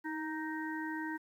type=harmonic tone with a mistuned harmonic; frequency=311.1 Hz; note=D#4; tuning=in tune; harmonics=1 / 3 / 5 / 6; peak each=-38 / -43 / -44 / -44 dBFS; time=0.04-1.18 s; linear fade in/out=20 ms; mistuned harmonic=1; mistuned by=+25 cents; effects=11-bit